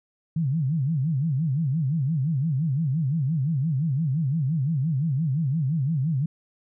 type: tone with vibrato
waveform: sine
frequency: 146.83 Hz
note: D3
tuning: in tune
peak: -21 dBFS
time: 0.36-6.26 s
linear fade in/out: 5 ms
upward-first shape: sine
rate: 5.8 Hz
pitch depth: 240 cents each way
effects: none